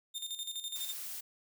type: tone with tremolo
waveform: sawtooth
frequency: 3630 Hz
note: A#7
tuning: 47 cents flat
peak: -33 dBFS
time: 0.14-0.93 s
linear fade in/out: 20 ms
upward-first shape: square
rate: 12 Hz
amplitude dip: 65%
type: noise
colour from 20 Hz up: blue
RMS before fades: -42 dBFS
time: 0.75-1.21 s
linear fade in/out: 10 ms
effects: none